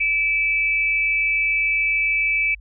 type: tone pair together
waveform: sine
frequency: 2313 / 2600 Hz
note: D7 / E7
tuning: -27 / -24 cents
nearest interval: major second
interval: 203 cents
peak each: -18 / -24 dBFS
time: 0-2.55 s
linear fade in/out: 10 ms
effects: added 50 Hz sine -40 dBFS peak until 2.6 s